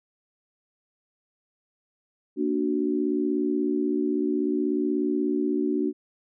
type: chord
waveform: sine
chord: Bb augmented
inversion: none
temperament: equal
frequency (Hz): 233.1 / 293.7 / 370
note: Bb3 / D4 / F#4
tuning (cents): 0 / 0 / 0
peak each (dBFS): -29 / -25 / -27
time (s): 2.36-5.93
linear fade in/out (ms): 50
effects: none